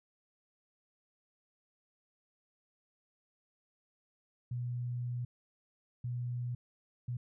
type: tone bursts at uneven times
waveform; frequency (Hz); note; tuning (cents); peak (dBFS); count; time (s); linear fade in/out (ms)
sine; 122.2; B2; -18; -34; 3; 4.51-5.25 / 6.04-6.55 / 7.08-7.17; 5
effects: none